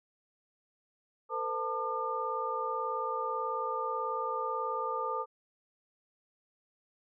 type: tone cluster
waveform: sine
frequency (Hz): 450.7 / 509 / 892 / 1204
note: A4 / C5 / A5 / D6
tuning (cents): +42 / -48 / +23 / +43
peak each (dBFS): -39 / -38 / -37 / -34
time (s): 1.29-5.26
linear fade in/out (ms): 50
effects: none